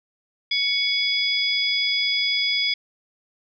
sine tone cluster, 2222 / 3392 / 4928 Hz, C#7 / G#7 / D#8, +4 / +36 / -17 cents, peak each -24 dBFS, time 0.51-2.74 s, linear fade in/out 5 ms, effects none

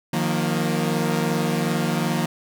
sawtooth chord, Eb suspended second, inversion none, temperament equal with one note detuned, 155.56 / 178.28 / 233.1 Hz, Eb3 / F3 / Bb3, 0 / +36 / 0 cents, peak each -21 dBFS, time 0.13-2.26 s, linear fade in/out 5 ms, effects none

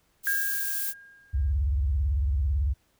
violet noise, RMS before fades -30 dBFS, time 0.23-0.94 s, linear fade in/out 50 ms
sine tone with exponential decay, 1618 Hz, G#6, 46 cents flat, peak -23 dBFS, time 0.27-1.52 s, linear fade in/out 1 ms, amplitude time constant 270 ms
sine tone with vibrato, 69.3 Hz, C#2, in tune, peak -22 dBFS, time 1.33-2.74 s, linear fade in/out 20 ms, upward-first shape sine, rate 18 Hz, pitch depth 280 cents each way
effects pink hiss -68 dBFS RMS until 2.99 s

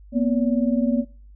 sine tone cluster, 234.8 / 254.3 / 570 Hz, A#3 / C4 / C#5, +13 / -49 / +48 cents, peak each -20 / -22 / -28 dBFS, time 0.12-1.05 s, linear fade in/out 50 ms, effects noise-tail reverb RT60 0.5 s tail -24 dB re dry + added 50 Hz sine -43 dBFS peak until 1.35 s

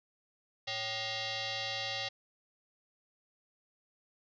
sine tone with frequency modulation, 554.4 Hz, C#5, in tune, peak -34 dBFS, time 0.67-2.09 s, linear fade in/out 10 ms, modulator 666 Hz, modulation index 6.6, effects none

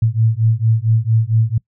sine beating tone pair, 110 / 114.4 Hz, A2 / A#2, 0 / -32 cents, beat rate 4.4 Hz, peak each -15 dBFS, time 0.02-1.58 s, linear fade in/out 5 ms, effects noise-tail reverb RT60 0.1 s tail -24 dB re dry

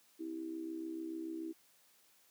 sine tone with amplitude modulation, 326 Hz, E4, 19 cents flat, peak -36 dBFS, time 0.19-1.53 s, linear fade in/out 20 ms, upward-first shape sine, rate 66.9 Hz, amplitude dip 70%, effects white hiss -68 dBFS RMS until 2.3 s + high-pass 150 Hz 12 dB/octave

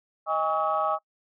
sine tone cluster, 627 / 812 / 1124 / 1280 Hz, D#5 / G#5 / C#6 / D#6, +13 / -39 / +24 / +49 cents, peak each -28 dBFS, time 0.26-0.99 s, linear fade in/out 50 ms, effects noise-tail reverb RT60 0.1 s tail -24 dB re dry + tanh soft clip ceiling -13 dBFS

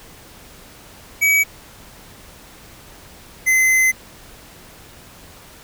square tone pair in turn, 2275 / 2051 Hz, C#7 / C7, +44 / -35 cents, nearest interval major second, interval 179 cents, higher first, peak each -13 dBFS, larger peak neither, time 1.21-1.44 / 3.46-3.92 s, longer second, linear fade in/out 20 ms, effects pink hiss -43 dBFS RMS until 5.63 s

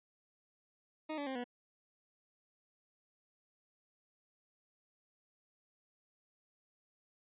20% pulse tone with pitch steps, 311.1 / 286.9 / 264.6 / 244.1 Hz, D#4 / D4 / C4 / B3, 0 / -40 / +20 / -20 cents, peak -33 dBFS, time 1.09-1.442 s, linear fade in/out 10 ms, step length 88 ms, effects resampled to 8000 Hz

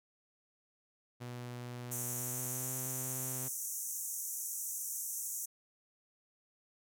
sawtooth tone with pitch glide, 122.2 to 129.32 Hz, B2 to C3, -18 to -20 cents, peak -38 dBFS, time 1.2-3.49 s, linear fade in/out 20 ms, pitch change +98 cents, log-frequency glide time 2.04-2.75 s
pink band-pass noise, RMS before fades -40 dBFS, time 1.91-5.46 s, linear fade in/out 10 ms, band 5900 to 16000 Hz, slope 96 dB/octave
effects none

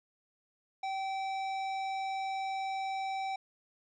triangle tone with hard clipping, 772 Hz, G5, 27 cents flat, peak -35 dBFS, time 0.83-3.36 s, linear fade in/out 5 ms, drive 16 dB, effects resampled to 22050 Hz

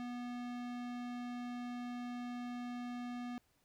square tone with low-pass filter, 243.9 Hz, B3, 21 cents flat, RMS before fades -43 dBFS, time 0-3.38 s, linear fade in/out 0 ms, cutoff 4300 Hz, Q 0.56, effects pink hiss -75 dBFS RMS until 3.64 s

